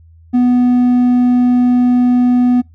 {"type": "tone with hard clipping", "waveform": "sine", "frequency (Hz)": 246.9, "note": "B3", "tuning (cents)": 0, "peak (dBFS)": -9, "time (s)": [0.33, 2.62], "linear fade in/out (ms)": 20, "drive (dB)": 3, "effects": ["noise-tail reverb RT60 0.2 s tail -25 dB re dry", "added 82 Hz sine -40 dBFS peak until 2.74 s"]}